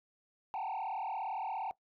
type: tone with frequency modulation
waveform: sine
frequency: 830.6 Hz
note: G#5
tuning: in tune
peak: -32 dBFS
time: 0.54-1.71 s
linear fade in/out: 0 ms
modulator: 37.3 Hz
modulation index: 2.5
effects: noise-tail reverb RT60 0.1 s tail -20 dB re dry + tanh soft clip ceiling -34 dBFS